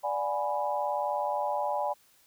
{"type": "chord", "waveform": "sine", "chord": "G# half-diminished seventh", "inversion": "second", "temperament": "equal with one note detuned", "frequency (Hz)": [587.3, 731.5, 830.6, 987.8], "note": ["D5", "F#5", "G#5", "B5"], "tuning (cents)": [0, -20, 0, 0], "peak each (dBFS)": [-32, -36, -31, -34], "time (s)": [0.03, 1.94], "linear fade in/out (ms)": 20, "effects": ["white hiss -63 dBFS RMS until 2.26 s"]}